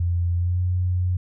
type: tone with pitch glide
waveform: sine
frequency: 86.8 to 90.33 Hz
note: F2 to F#2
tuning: -10 to -41 cents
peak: -19 dBFS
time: 0-1.17 s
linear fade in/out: 5 ms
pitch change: +69 cents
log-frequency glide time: 0.35-0.61 s
effects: none